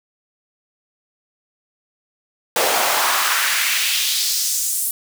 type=noise with high-pass filter sweep; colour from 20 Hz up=pink; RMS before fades=-19 dBFS; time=2.56-4.91 s; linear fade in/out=2 ms; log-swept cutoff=500 to 10000 Hz; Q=1.7; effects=none